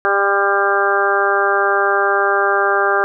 harmonic tone with a mistuned harmonic, 199 Hz, G3, 26 cents sharp, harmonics 2 / 3 / 4 / 5 / 6 / 7 / 8, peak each -19 / -22 / -20 / -28 / -19 / -21 / -19 dBFS, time 0.05-3.04 s, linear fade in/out 0 ms, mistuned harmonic 5, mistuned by +37 cents, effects none

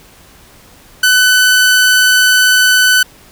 sawtooth tone, 1503 Hz, F#6, 27 cents sharp, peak -3 dBFS, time 1.03-3.03 s, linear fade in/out 5 ms, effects pink hiss -42 dBFS RMS until 3.31 s

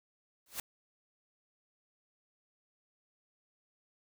white noise with exponential growth, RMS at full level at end -34 dBFS, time 0.46-0.6 s, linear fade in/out 2 ms, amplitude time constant 30 ms, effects none

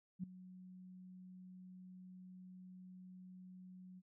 sine tone with ADSR envelope, 184 Hz, F#3, 9 cents flat, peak -37 dBFS, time 0.19-4.02 s, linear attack 45 ms, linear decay 6 ms, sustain -16 dB, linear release 40 ms, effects none

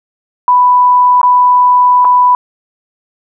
sine tone with dropouts, 991 Hz, B5, 6 cents sharp, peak -4 dBFS, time 0.48-2.35 s, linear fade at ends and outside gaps 1 ms, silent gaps 1.215-1.231 / 2.047-2.051 s, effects none

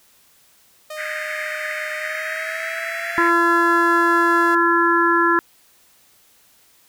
sawtooth tone with pitch glide, 615 to 682.4 Hz, D#5 to F5, -20 to -40 cents, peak -26 dBFS, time 0.9-4.55 s, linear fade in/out 5 ms, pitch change +180 cents, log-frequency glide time 1.97-3.22 s
white band-pass noise, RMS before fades -28 dBFS, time 0.96-3.32 s, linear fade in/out 50 ms, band 1600 to 2100 Hz, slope 48 dB/octave
harmonic tone, 340 Hz, F4, 46 cents flat, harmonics 1 / 3 / 4 / 5, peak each -19 / -19 / -19 / -19 dBFS, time 3.18-5.39 s, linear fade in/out 0 ms
effects white hiss -55 dBFS RMS until 6.88 s

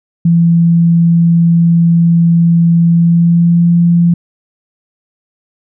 sine tone with pitch glide, 168.6 to 171.35 Hz, E3 to F3, +39 to -33 cents, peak -5 dBFS, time 0.25-4.14 s, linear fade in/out 5 ms, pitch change +28 cents, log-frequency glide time 2.91-3.69 s, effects none

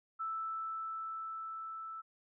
sine tone with level ramp, 1319 Hz, E6, 1 cent sharp, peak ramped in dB -35 to -42 dBFS, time 0.19-2.02 s, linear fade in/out 20 ms, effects none

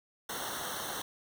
pink noise with comb filter, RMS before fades -38 dBFS, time 0.29-1.02 s, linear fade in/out 5 ms, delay 0.41 ms, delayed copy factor -1, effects none

